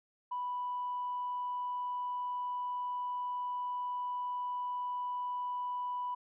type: tone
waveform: sine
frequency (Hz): 987.8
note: B5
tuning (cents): 0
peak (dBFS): -33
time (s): 0.31-6.15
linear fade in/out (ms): 10
effects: tanh soft clip ceiling -29 dBFS